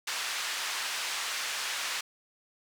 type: band-pass noise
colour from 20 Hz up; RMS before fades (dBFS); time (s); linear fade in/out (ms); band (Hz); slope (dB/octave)
pink; -34; 0.07-2.01; 5; 1400 to 7400; 12
effects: none